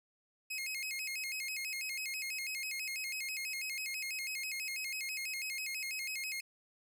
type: tone with vibrato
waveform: sawtooth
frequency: 2335 Hz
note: D7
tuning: 11 cents flat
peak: -34 dBFS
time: 0.5-6.41 s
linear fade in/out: 10 ms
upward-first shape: square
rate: 6.1 Hz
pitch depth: 150 cents each way
effects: none